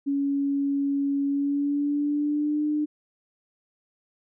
sine tone with pitch glide, 280 to 300.1 Hz, C#4 to D4, +18 to +38 cents, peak -22 dBFS, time 0.06-2.86 s, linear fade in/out 20 ms, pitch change +120 cents, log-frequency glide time 1.26-2.64 s, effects none

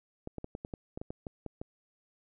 clicks, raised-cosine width 2 ms, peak -25 dBFS, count 12, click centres 0.274 / 0.383 / 0.444 / 0.551 / 0.649 / 0.738 / 0.975 / 1.015 / 1.105 / 1.268 / 1.463 / 1.615 s, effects none

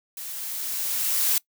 blue noise with level ramp, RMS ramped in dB -36 to -21 dBFS, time 0.17-1.38 s, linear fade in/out 2 ms, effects noise-tail reverb RT60 0.1 s tail -23 dB re dry

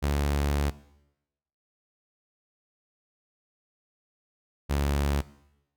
sawtooth tone pair in turn, 71.8 / 71.06 Hz, D2 / C#2, -39 / +44 cents, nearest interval unison, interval 17 cents, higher first, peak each -20 dBFS, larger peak neither, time 0.02-0.71 / 4.69-5.22 s, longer first, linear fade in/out 20 ms, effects noise-tail reverb RT60 0.9 s tail -19 dB re dry

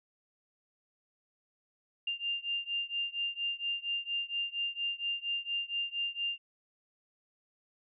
sine beating tone pair, 2794 / 2798.3 Hz, F7 / F7, 0 / +3 cents, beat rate 4.3 Hz, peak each -35 / -36 dBFS, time 2.07-6.38 s, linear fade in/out 5 ms, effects none

